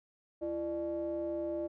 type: ring-modulated tone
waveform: triangle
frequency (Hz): 130.81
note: C3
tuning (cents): 0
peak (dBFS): -28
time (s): 0.41-1.68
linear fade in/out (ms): 20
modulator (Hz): 468
effects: none